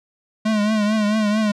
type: tone with vibrato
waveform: square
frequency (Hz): 212.7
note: G#3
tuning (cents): +42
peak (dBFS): -17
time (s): 0.45-1.52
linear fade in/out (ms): 10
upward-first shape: triangle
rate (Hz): 4.5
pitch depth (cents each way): 72
effects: low-pass 6000 Hz 12 dB/octave